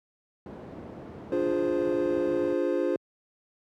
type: low-pass noise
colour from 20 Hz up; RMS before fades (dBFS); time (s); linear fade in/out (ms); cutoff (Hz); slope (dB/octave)
white; -42; 0.46-2.53; 2; 450; 12
type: chord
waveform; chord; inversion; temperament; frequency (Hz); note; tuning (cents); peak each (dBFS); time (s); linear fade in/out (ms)
triangle; D half-diminished seventh; none; equal; 293.7 / 349.2 / 415.3 / 523.3; D4 / F4 / Ab4 / C5; 0 / 0 / 0 / 0; -29 / -26 / -30 / -27; 1.32-2.96; 2
effects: high-pass 80 Hz 12 dB/octave